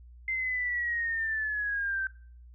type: linear sweep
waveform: sine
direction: down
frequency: 2085 to 1545 Hz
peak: -28 dBFS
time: 0.28-2.07 s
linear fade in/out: 2 ms
effects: noise-tail reverb RT60 0.5 s tail -23 dB re dry + added 60 Hz sine -48 dBFS peak until 2.54 s